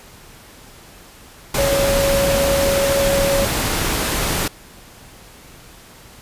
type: tone in noise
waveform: sine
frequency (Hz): 555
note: C#5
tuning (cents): +2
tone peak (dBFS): -16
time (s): 1.58-3.45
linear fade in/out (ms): 5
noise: pink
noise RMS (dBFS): -20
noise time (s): 1.54-4.48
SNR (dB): +1
effects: pink hiss -43 dBFS RMS until 6.21 s + resampled to 32000 Hz